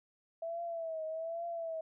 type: tone with vibrato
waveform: sine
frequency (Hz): 657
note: E5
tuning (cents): -6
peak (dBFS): -36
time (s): 0.42-1.81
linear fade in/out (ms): 5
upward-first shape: triangle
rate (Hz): 1.2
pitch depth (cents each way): 77
effects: none